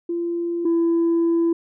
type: tone pair in turn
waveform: sine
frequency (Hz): 342.1 / 335.3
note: F4 / E4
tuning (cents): -36 / +30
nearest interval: unison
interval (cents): 34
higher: first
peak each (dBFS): -21 / -14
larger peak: second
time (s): 0.09-0.65 / 0.65-1.53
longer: second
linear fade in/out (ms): 5
effects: tanh soft clip ceiling -14 dBFS